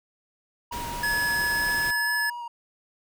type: tone with vibrato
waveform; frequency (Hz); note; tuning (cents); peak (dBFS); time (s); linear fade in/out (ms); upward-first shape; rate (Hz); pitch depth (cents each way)
triangle; 950; A#5; +33; -31; 0.71-2.48; 5; square; 4.4; 15
type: noise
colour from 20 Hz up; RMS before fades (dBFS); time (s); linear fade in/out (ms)
pink; -36; 0.72-1.91; 5
type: tone with pitch glide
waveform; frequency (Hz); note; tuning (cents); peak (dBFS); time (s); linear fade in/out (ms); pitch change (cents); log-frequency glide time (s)
square; 1700 to 1714.8; G#6 to A6; +40 to -45; -24; 1.03-2.3; 5; +15; 1.35-2.14
effects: none